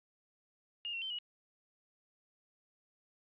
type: tone with pitch steps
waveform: sine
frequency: 2836 / 2727 / 3099 / 2912 Hz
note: F7 / F7 / G7 / F#7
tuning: +26 / -42 / -21 / -28 cents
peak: -37 dBFS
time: 0.85-1.186 s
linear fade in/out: 0 ms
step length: 84 ms
effects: resampled to 8000 Hz + 13-bit